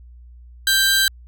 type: tone pair together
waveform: sawtooth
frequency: 1574 / 3966 Hz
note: G6 / B7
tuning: +7 / +7 cents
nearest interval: octave + major third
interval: 1600 cents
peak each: -13 / -15 dBFS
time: 0.67-1.08 s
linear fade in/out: 2 ms
effects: added 60 Hz sine -40 dBFS peak until 1.27 s